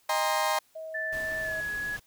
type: chord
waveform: 35% pulse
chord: C minor seventh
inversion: first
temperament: equal with one note detuned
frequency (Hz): 622.3 / 804.2 / 932.3 / 1046.5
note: Eb5 / G5 / Bb5 / C6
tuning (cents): 0 / +44 / 0 / 0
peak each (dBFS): -29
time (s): 0.09-0.59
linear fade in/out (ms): 5
type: tone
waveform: sine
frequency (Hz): 638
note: D#5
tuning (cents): +43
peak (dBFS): -36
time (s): 0.75-1.61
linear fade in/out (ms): 10
type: tone with pitch glide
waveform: sine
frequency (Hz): 1760 to 1681.5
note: A6 to G#6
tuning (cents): 0 to +21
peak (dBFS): -30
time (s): 0.94-1.97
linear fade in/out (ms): 10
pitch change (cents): -79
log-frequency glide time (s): 1.41-1.56
type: noise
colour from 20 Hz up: pink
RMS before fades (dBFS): -44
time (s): 1.12-2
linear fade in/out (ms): 10
effects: white hiss -65 dBFS RMS until 2.06 s